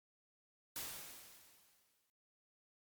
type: noise with exponential decay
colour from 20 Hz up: white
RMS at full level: -43 dBFS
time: 0.76-2.1 s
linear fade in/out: 0 ms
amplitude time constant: 290 ms
effects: Opus 48 kbps